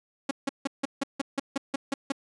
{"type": "tone bursts", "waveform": "sawtooth", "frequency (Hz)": 275.1, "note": "C#4", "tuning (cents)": -13, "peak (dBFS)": -21, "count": 11, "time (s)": [0.29, 2.121], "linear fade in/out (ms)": 5, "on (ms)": 21, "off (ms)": 160, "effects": ["resampled to 22050 Hz"]}